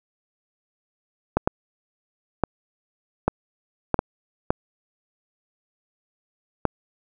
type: clicks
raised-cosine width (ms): 1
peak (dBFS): -4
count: 8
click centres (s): 1.37 / 1.475 / 2.437 / 3.28 / 3.943 / 3.991 / 4.505 / 6.653
effects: none